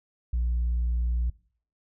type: tone with tanh clipping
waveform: sine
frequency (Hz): 59.3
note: A#1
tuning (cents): +30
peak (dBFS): -24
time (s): 0.33-1.3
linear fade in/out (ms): 5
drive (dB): 1
effects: noise-tail reverb RT60 0.5 s tail -21 dB re dry